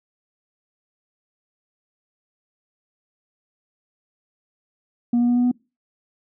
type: tone with pitch steps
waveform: sine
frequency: 239 / 240.9 / 242.9 / 244.9 / 246.9 Hz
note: A#3 / B3 / B3 / B3 / B3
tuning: +43 / -43 / -29 / -14 / 0 cents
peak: -13 dBFS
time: 5.13-5.515 s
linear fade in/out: 5 ms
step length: 77 ms
effects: noise-tail reverb RT60 0.3 s tail -26 dB re dry + tanh soft clip ceiling -14 dBFS